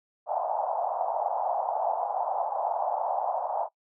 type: band-pass noise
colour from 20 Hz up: white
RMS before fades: -29 dBFS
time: 0.26-3.69 s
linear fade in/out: 50 ms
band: 650 to 860 Hz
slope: 48 dB/octave
effects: noise-tail reverb RT60 0.1 s tail -22 dB re dry